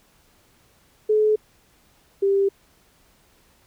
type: tone pair in turn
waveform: sine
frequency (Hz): 428.3 / 394.4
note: A4 / G4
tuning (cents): -47 / +11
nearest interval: minor second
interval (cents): 142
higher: first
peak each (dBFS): -15 / -16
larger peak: first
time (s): 1.09-1.36 / 2.22-2.49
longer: neither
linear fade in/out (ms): 10
effects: pink hiss -59 dBFS RMS until 3.66 s